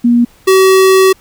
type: tone pair in turn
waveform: sine / square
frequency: 238.6 / 380.1 Hz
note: A#3 / F#4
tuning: +41 / +47 cents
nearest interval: minor sixth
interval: 806 cents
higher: second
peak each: -5 dBFS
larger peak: neither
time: 0.04-0.25 / 0.47-1.13 s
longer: second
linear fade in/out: 10 ms
effects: pink hiss -46 dBFS RMS until 1.2 s